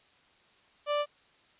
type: tone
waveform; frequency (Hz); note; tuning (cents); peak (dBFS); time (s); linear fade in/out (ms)
30% pulse; 587.3; D5; 0; -24; 0.86-1.06; 50
effects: white hiss -63 dBFS RMS until 1.59 s + resampled to 8000 Hz